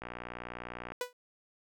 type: click train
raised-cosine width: 0.5 ms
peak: -25 dBFS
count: 55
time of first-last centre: 0.02-0.92 s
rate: 60 Hz
type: tone with exponential decay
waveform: sawtooth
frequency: 493.9 Hz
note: B4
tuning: in tune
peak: -25 dBFS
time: 1.01-1.13 s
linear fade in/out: 2 ms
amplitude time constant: 26 ms
effects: none